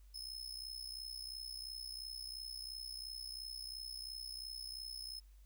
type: tone with amplitude modulation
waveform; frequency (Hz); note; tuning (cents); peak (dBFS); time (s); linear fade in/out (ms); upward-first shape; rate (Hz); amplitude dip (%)
40% pulse; 5190; E8; -28; -40; 0.14-5.2; 10; sine; 62.9; 80
effects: added 49 Hz sine -57 dBFS peak until 5.45 s + white hiss -75 dBFS RMS until 5.45 s